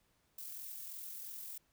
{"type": "noise with amplitude modulation", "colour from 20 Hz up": "violet", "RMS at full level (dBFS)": -45, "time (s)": [0.38, 1.58], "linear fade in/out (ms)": 5, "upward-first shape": "sine", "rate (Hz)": 43, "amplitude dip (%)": 35, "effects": ["pink hiss -75 dBFS RMS until 1.72 s"]}